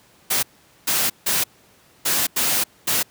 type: noise bursts at uneven times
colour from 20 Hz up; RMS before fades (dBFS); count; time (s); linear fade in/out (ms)
white; -20; 6; 0.3-0.43 / 0.87-1.1 / 1.26-1.44 / 2.05-2.27 / 2.36-2.64 / 2.87-3.03; 10
effects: pink hiss -54 dBFS RMS until 3.1 s + high-pass 100 Hz 12 dB/octave